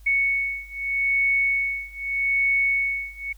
sine beating tone pair, 2217 / 2217.81 Hz, C#7 / C#7, 0 / 0 cents, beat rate 0.81 Hz, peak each -24 / -23 dBFS, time 0.06-3.33 s, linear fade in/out 10 ms, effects added 50 Hz sine -44 dBFS peak until 3.37 s + white hiss -60 dBFS RMS until 3.37 s

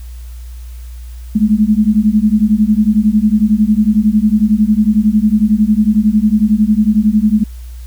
sine beating tone pair, 207.7 / 218.7 Hz, G#3 / A3, 0 / -10 cents, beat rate 11 Hz, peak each -11 dBFS, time 1.35-7.44 s, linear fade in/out 10 ms, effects added 60 Hz sine -26 dBFS peak until 7.86 s + white hiss -46 dBFS RMS until 7.86 s

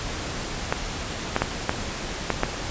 clicks, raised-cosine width 0.5 ms, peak -5 dBFS, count 6, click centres 0.725 / 1.364 / 1.42 / 1.694 / 2.303 / 2.434 s, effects pink hiss -31 dBFS RMS until 2.7 s + resampled to 16000 Hz

